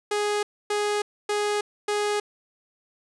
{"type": "tone bursts", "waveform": "sawtooth", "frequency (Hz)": 415.3, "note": "G#4", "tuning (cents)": 0, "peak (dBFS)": -19, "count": 4, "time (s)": [0.11, 2.2], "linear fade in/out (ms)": 5, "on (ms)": 320, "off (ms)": 270, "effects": ["resampled to 24000 Hz"]}